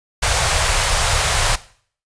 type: band-stop noise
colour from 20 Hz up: pink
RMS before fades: -17 dBFS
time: 0.22-1.56 s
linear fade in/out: 10 ms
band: 120 to 550 Hz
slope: 24 dB/octave
effects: noise-tail reverb RT60 0.5 s tail -17 dB re dry + resampled to 22050 Hz